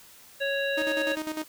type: harmonic tone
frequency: 554.4 Hz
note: C#5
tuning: in tune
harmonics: 1 / 3 / 5 / 7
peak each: -28 / -30 / -34 / -37 dBFS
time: 0.4-1.16 s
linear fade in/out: 20 ms
type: tone with tremolo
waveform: sawtooth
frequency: 311.1 Hz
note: D#4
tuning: in tune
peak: -25 dBFS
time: 0.77-1.44 s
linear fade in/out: 10 ms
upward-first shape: square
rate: 10 Hz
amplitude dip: 65%
effects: white hiss -52 dBFS RMS until 1.48 s